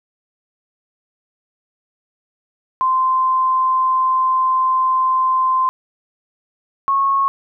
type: tone pair in turn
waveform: sine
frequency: 1039 / 1096 Hz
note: C6 / C#6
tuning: -12 / -20 cents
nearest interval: minor second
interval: 92 cents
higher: second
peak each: -13 dBFS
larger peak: neither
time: 2.81-5.69 / 6.88-7.28 s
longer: first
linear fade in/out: 0 ms
effects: none